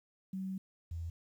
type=tone pair in turn; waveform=sine; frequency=190 / 83.52 Hz; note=F#3 / E2; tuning=+46 / +23 cents; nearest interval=octave + major second; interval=1423 cents; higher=first; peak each=-36 / -37 dBFS; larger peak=first; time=0.33-0.58 / 0.91-1.1 s; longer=first; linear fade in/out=5 ms; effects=11-bit